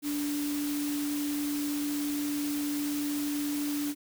sine tone in noise, 291.4 Hz, D4, 13 cents flat, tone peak -29 dBFS, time 0.02-3.95 s, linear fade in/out 50 ms, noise white, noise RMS -39 dBFS, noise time 0.02-3.95 s, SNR +7 dB, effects none

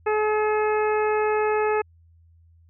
harmonic tone, 426.7 Hz, G#4, 47 cents sharp, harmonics 1 / 2 / 3 / 4 / 5 / 6, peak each -21 / -26 / -30 / -33 / -37 / -35 dBFS, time 0.06-1.82 s, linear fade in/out 10 ms, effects added 83 Hz sine -52 dBFS peak until 2.69 s

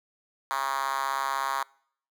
5% pulse tone with high-pass filter, 136.3 Hz, C#3, 29 cents flat, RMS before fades -29 dBFS, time 0.51-1.63 s, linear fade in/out 0 ms, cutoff 1000 Hz, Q 3.4, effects noise-tail reverb RT60 0.6 s tail -25 dB re dry

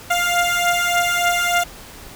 15% pulse beating tone pair, 698.5 / 701.9 Hz, F5 / F5, 0 / +9 cents, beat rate 3.4 Hz, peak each -14 / -12 dBFS, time 0.1-1.64 s, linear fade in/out 10 ms, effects pink hiss -39 dBFS RMS until 2.15 s

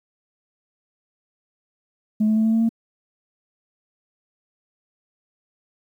sine tone with pitch steps, 214.6 / 217.2 / 219.9 / 222.6 / 225.3 / 228 Hz, A3 / A3 / A3 / A3 / A3 / A#3, -43 / -22 / -1 / +20 / +41 / -38 cents, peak -14 dBFS, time 2.2-2.692 s, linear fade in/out 10 ms, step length 82 ms, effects tanh soft clip ceiling -13 dBFS + 9-bit

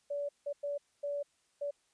sine tone bursts at uneven times, 574 Hz, D5, 40 cents flat, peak -33 dBFS, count 5, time 0.1-0.29 / 0.46-0.53 / 0.63-0.78 / 1.03-1.23 / 1.61-1.71 s, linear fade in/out 10 ms, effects white hiss -73 dBFS RMS until 1.93 s + resampled to 22050 Hz

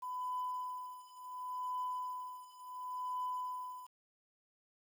sine tone with tremolo, 1002 Hz, B5, 25 cents sharp, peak -34 dBFS, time 0.02-3.87 s, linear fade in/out 10 ms, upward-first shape triangle, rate 0.7 Hz, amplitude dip 95%, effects tanh soft clip ceiling -31 dBFS + 10-bit

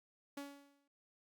sawtooth tone with exponential decay, 282.2 Hz, C#4, 31 cents sharp, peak -38 dBFS, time 0.37-0.88 s, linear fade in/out 5 ms, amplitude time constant 110 ms, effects Opus 48 kbps

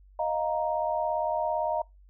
sine chord, Eb suspended second, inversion none, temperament just, 622.3 / 700 / 933.4 Hz, Eb5 / F5 / Bb5, 0 / +4 / +2 cents, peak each -29 / -31 / -30 dBFS, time 0.19-1.82 s, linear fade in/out 5 ms, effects noise-tail reverb RT60 0.2 s tail -24 dB re dry + added 48 Hz sine -52 dBFS peak until 2.09 s

